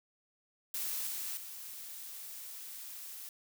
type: noise with level steps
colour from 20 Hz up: blue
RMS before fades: -37 / -39 / -46 dBFS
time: 0.74-3.29 s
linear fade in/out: 2 ms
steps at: 1.07 / 1.37 s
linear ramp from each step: 2 ms
effects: none